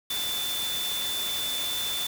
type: tone in noise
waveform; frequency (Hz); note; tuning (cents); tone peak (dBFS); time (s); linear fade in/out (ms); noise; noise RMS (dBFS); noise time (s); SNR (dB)
sine; 3520; A7; 0; -29; 0.1-2.07; 5; white; -33; 0.1-2.07; +1
effects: none